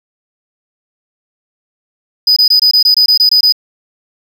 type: tone bursts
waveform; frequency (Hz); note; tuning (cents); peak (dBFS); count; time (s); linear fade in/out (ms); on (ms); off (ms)
triangle; 4978; D#8; 0; -4; 11; 2.27-3.524; 5; 94; 22
effects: 7-bit